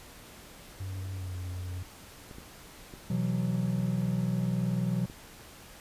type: tone with pitch glide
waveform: triangle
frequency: 95 to 90.5 Hz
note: F#2 to F#2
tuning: +46 to -38 cents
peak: -32 dBFS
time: 0.8-1.83 s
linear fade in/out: 5 ms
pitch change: -84 cents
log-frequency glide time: 1.13-1.34 s
type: clicks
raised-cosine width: 3 ms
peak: -32 dBFS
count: 5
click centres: 2.312 / 2.384 / 2.938 / 3.796 / 5.099 s
type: chord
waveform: triangle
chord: B suspended fourth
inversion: none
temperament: equal with one note detuned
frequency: 125.12 / 164.81 / 185 Hz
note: B2 / E3 / F#3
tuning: +23 / 0 / 0 cents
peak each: -29 / -31 / -28 dBFS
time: 3.1-5.06 s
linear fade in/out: 5 ms
effects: pink hiss -50 dBFS RMS until 5.8 s + resampled to 32000 Hz